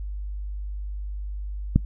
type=click; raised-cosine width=5 ms; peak=-4 dBFS; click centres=1.76 s; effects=noise-tail reverb RT60 0.1 s tail -21 dB re dry + added 50 Hz sine -29 dBFS peak until 1.85 s